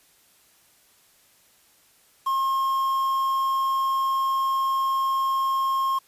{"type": "tone with quantisation", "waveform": "triangle", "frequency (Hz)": 1072, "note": "C6", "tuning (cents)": 42, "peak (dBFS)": -19, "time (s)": [2.26, 5.99], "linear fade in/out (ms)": 10, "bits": 7, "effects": ["white hiss -59 dBFS RMS until 6.07 s", "resampled to 32000 Hz"]}